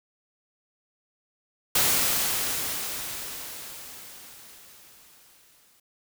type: noise with exponential decay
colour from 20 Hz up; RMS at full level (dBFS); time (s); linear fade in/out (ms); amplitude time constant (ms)
white; -21; 1.75-5.8; 5; 880
effects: none